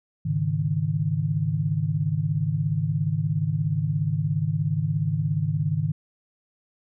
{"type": "chord", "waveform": "sine", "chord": "Ab suspended fourth", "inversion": "none", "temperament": "equal", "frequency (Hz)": [103.83, 138.59, 155.56], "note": ["Ab2", "Db3", "Eb3"], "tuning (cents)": [0, 0, 0], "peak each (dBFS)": [-28, -27, -24], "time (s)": [0.25, 5.92], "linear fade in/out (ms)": 10, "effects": []}